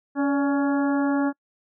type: harmonic tone with a mistuned harmonic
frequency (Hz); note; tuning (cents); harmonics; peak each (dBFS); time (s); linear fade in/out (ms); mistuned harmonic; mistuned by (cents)
280.1; C#4; +18; 1 / 2 / 3 / 4 / 5 / 6; -20 / -30 / -31 / -35 / -35 / -36; 0.15-1.33; 50; 2; +50
effects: noise-tail reverb RT60 0.1 s tail -26 dB re dry